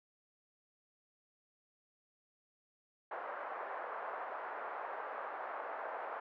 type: band-pass noise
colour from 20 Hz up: pink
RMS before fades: -43 dBFS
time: 3.11-6.2 s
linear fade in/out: 5 ms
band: 550 to 1500 Hz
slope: 24 dB/octave
effects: none